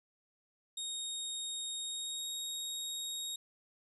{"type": "tone with pitch glide", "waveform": "25% pulse", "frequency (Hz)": [3729, 3757], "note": ["A#7", "A#7"], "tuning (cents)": [0, 13], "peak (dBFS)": -33, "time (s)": [0.77, 3.36], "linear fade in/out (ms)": 5, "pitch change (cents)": 13, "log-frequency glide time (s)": [1.8, 2.26], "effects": []}